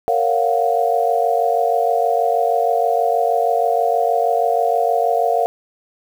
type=chord; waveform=sine; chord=Gb major seventh; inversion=first; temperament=just; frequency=462.5 / 555 / 693.7 / 740 Hz; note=Bb4 / Db5 / F5 / Gb5; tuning=-14 / +2 / -12 / 0 cents; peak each=-20 / -23 / -17 / -21 dBFS; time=0.08-5.46 s; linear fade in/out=0 ms; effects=7-bit